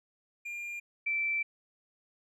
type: tone pair in turn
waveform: triangle / sine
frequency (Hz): 2400 / 2333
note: D7 / D7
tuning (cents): +37 / -12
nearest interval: unison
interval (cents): 49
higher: first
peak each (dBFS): -35 / -28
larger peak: second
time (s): 0.45-0.8 / 1.06-1.43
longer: second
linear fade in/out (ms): 10
effects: none